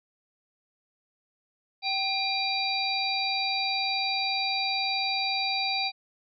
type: harmonic tone with a mistuned harmonic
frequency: 777 Hz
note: G5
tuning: 16 cents flat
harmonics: 1 / 3 / 5 / 6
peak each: -31 / -31 / -31 / -31 dBFS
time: 1.82-5.92 s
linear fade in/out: 50 ms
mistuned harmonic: 3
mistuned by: +57 cents
effects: none